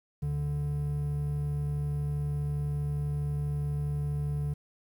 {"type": "tone pair together", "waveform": "triangle", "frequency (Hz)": [73.54, 145.9], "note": ["D2", "D3"], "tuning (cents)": [3, -11], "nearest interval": "octave", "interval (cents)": 1186, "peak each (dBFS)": [-34, -27], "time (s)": [0.22, 4.54], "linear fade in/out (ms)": 10, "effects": ["10-bit"]}